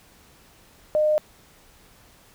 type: tone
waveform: sine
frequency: 610 Hz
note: D#5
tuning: 34 cents flat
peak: -17 dBFS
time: 0.95-1.18 s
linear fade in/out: 0 ms
effects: pink hiss -54 dBFS RMS until 2.34 s